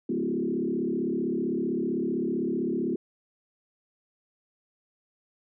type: tone with frequency modulation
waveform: sine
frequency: 293.7 Hz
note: D4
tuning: in tune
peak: -25 dBFS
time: 0.09-2.96 s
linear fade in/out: 5 ms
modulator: 35.6 Hz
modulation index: 2.6
effects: none